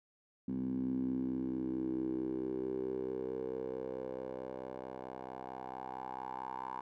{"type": "tone with band-pass filter sweep", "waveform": "10% pulse", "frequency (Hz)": 64.5, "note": "C2", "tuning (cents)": -24, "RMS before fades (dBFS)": -39, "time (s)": [0.48, 6.81], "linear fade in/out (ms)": 5, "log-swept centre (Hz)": [230, 950], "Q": 5.8, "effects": []}